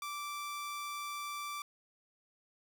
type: tone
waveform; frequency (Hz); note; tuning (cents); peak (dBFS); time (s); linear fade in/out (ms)
sawtooth; 1169; D6; -8; -35; 0.02-1.62; 2
effects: none